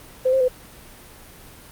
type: tone with pitch steps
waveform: sine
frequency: 514 / 529 / 506 Hz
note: C5 / C5 / B4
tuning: -31 / +19 / +42 cents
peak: -15 dBFS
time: 0.25-0.484 s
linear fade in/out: 10 ms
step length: 78 ms
effects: pink hiss -44 dBFS RMS until 1.71 s + Opus 32 kbps